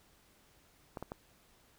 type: clicks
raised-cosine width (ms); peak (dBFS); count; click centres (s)
1; -26; 3; 0.972 / 1.026 / 1.119
effects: pink hiss -66 dBFS RMS until 1.78 s